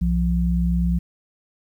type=tone pair together; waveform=sine; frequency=62.74 / 173.7 Hz; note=B1 / F3; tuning=+28 / -9 cents; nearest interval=octave + tritone; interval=1763 cents; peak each=-20 dBFS; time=0.01-0.99 s; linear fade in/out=10 ms; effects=9-bit